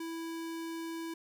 square tone, 329.6 Hz, E4, in tune, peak -38 dBFS, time 0-1.14 s, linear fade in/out 5 ms, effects none

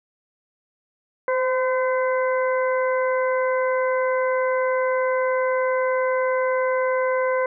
harmonic tone with a mistuned harmonic, 510 Hz, C5, 44 cents flat, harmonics 1 / 2 / 3 / 4, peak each -20 / -26 / -30 / -32 dBFS, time 1.28-7.46 s, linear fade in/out 2 ms, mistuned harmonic 1, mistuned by +23 cents, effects none

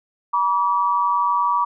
sine tone pair together, 963 / 1151.2 Hz, B5 / D6, -44 / -35 cents, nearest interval minor third, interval 309 cents, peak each -19 dBFS, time 0.33-1.65 s, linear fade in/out 10 ms, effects none

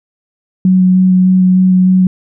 sine tone with vibrato, 185 Hz, F#3, in tune, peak -5 dBFS, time 0.65-2.07 s, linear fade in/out 2 ms, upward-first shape square, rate 3.3 Hz, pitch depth 8 cents each way, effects none

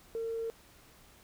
sine tone, 455.1 Hz, A#4, 42 cents flat, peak -32 dBFS, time 0.15-0.5 s, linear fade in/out 0 ms, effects tanh soft clip ceiling -28 dBFS + pink hiss -59 dBFS RMS until 1.23 s

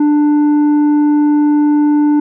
sine tone with tanh clipping, 295.9 Hz, D4, 13 cents sharp, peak -9 dBFS, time 0-2.2 s, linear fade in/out 5 ms, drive 6 dB, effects none

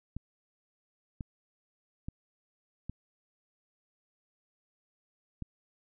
clicks, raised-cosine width 5 ms, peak -25 dBFS, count 5, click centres 0.166 / 1.208 / 2.085 / 2.896 / 5.423 s, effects none

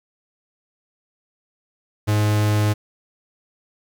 45% pulse tone, 105.4 Hz, G#2, 26 cents sharp, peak -16 dBFS, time 2.07-2.74 s, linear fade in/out 20 ms, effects 9-bit

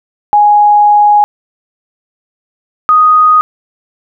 sine tone pair in turn, 830.6 / 1244.5 Hz, G#5 / D#6, 0 / 0 cents, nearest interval perfect fifth, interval 700 cents, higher second, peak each -3 dBFS, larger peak neither, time 0.33-1.24 / 2.89-3.41 s, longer first, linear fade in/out 0 ms, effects none

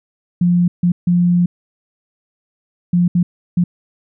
sine tone bursts at uneven times, 175.7 Hz, F3, 11 cents sharp, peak -10 dBFS, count 6, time 0.41-0.68 / 0.83-0.92 / 1.07-1.46 / 2.93-3.08 / 3.15-3.23 / 3.57-3.64 s, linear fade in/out 5 ms, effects none

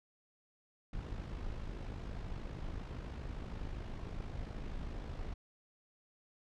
brown noise with amplitude modulation, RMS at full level -40 dBFS, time 0.93-5.34 s, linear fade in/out 5 ms, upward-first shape sine, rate 52.6 Hz, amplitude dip 50%, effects low-pass 5000 Hz 12 dB/octave

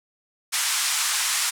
white band-pass noise, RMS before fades -24 dBFS, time 0.52-1.51 s, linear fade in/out 20 ms, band 960 to 10000 Hz, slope 24 dB/octave, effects none

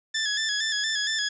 15% pulse tone with vibrato, 1722 Hz, A6, 38 cents flat, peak -18 dBFS, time 0.14-1.29 s, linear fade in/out 10 ms, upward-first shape square, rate 4.3 Hz, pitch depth 46 cents each way, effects resampled to 16000 Hz + 9-bit

